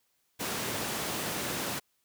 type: high-pass noise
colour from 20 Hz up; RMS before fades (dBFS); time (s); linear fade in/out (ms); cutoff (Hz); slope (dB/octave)
pink; -34; 0.39-1.8; 20; 160; 12
effects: white hiss -74 dBFS RMS until 2.04 s